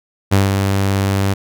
sawtooth tone with ADSR envelope, 98 Hz, G2, in tune, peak -5 dBFS, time 0.31-1.34 s, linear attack 19 ms, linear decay 160 ms, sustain -5 dB, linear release 9 ms, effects none

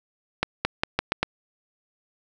accelerating click train, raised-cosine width 0.3 ms, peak -5 dBFS, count 6, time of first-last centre 0.43-1.23 s, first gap 220 ms, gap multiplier 0.84, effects none

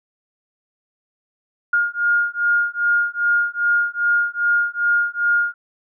sine beating tone pair, 1418 / 1420.5 Hz, F6 / F6, +26 / +29 cents, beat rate 2.5 Hz, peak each -19 dBFS, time 1.73-5.54 s, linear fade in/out 5 ms, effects none

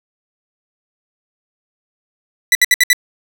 sawtooth tone bursts, 1975.5 Hz, B6, in tune, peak -4 dBFS, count 5, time 2.52-2.931 s, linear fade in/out 2 ms, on 31 ms, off 64 ms, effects none

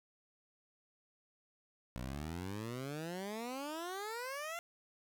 15% pulse exponential sweep, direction up, 59.1 to 698.5 Hz, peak -34 dBFS, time 1.96-4.59 s, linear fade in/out 0 ms, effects none

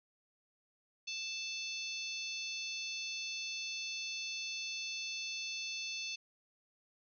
harmonic tone, 880 Hz, A5, in tune, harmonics 3 / 4 / 5 / 6 / 7, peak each -42 / -46 / -44 / -50 / -47 dBFS, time 1.07-6.16 s, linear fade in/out 10 ms, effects none

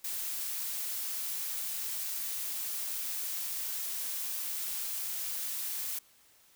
blue noise, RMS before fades -36 dBFS, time 0.04-5.99 s, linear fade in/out 5 ms, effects white hiss -63 dBFS RMS until 6.55 s

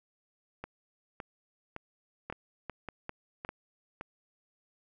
two click trains, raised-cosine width 0.5 ms, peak -22 / -24 dBFS, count 4 / 7, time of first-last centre 2.3-3.49 / 0.64-4.011 s, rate 2.52 / 1.78 Hz, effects none

